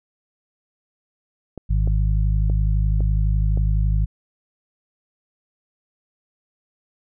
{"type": "clicks", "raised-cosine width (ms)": 2, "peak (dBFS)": -19, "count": 5, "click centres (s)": [1.577, 1.875, 2.499, 3.006, 3.574]}
{"type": "harmonic tone", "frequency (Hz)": 51.91, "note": "G#1", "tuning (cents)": 0, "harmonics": [1, 2, 3], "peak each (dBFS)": [-17, -23, -27], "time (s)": [1.69, 4.06], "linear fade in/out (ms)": 20}
{"effects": []}